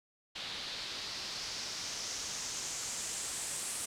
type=noise with low-pass filter sweep; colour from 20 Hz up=white; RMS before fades=-40 dBFS; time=0.35-3.86 s; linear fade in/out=10 ms; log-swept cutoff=3800 to 9000 Hz; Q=2.7; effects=none